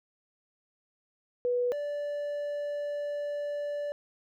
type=tone pair in turn; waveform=sine / triangle; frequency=489.8 / 582.5 Hz; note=B4 / D5; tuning=-14 / -14 cents; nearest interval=minor third; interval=300 cents; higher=second; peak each=-25 / -29 dBFS; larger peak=first; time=1.45-1.72 / 1.72-3.92 s; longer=second; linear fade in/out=0 ms; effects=none